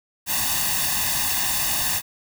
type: noise with comb filter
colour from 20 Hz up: white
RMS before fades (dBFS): -23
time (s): 0.26-2.02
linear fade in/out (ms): 50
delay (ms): 1.1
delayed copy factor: +1
effects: none